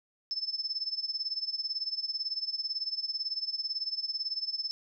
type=tone with tremolo; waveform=sine; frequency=5260 Hz; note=E8; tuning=5 cents flat; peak=-28 dBFS; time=0.31-4.71 s; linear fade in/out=0 ms; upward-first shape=sine; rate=18 Hz; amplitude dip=85%; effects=none